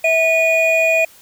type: tone pair together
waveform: triangle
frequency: 651 / 2458 Hz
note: E5 / D#7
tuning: -22 / -22 cents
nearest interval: octave + major seventh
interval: 2300 cents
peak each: -13 dBFS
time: 0.04-1.05 s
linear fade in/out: 5 ms
effects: white hiss -46 dBFS RMS until 1.21 s